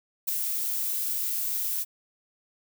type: noise with ADSR envelope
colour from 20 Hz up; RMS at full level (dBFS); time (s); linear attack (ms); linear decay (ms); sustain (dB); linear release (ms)
violet; -24; 0.27-1.85; 17; 6; -5; 35
effects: none